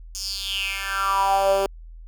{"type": "tone with high-pass filter sweep", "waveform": "10% pulse", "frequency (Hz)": 195.8, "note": "G3", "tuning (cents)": -2, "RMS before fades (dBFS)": -23, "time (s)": [0.15, 1.66], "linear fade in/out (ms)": 0, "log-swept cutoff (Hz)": [6100, 440], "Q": 6.1, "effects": ["added 41 Hz sine -38 dBFS peak until 2.07 s"]}